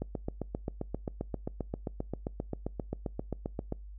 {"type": "click train", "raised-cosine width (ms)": 2, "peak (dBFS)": -20, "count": 29, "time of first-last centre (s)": [0.02, 3.724], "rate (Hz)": 7.56, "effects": ["noise-tail reverb RT60 0.3 s tail -26 dB re dry", "added 50 Hz sine -43 dBFS peak until 3.98 s"]}